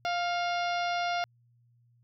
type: harmonic tone with a mistuned harmonic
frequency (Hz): 698.5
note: F5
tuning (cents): 0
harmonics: 1 / 2 / 3 / 4 / 5 / 6 / 7 / 8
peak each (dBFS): -29 / -35 / -39 / -41 / -43 / -45 / -46 / -47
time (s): 0.05-1.24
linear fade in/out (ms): 0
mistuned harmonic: 3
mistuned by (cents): +44
effects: added 119 Hz sine -62 dBFS peak until 2.03 s